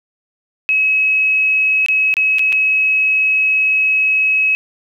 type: tone with dropouts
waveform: sine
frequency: 2563 Hz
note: E7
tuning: 49 cents flat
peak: -11 dBFS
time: 0.69-4.55 s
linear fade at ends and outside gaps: 0 ms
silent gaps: 1.862-1.885 / 2.14-2.168 / 2.385-2.393 / 2.523-2.527 s
effects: 8-bit